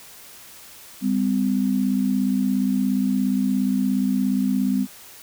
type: tone pair together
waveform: sine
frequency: 198.8 / 255.9 Hz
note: G3 / C4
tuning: +25 / -38 cents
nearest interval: major third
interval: 437 cents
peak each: -21 dBFS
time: 1.01-4.87 s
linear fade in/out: 50 ms
effects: white hiss -44 dBFS RMS until 5.22 s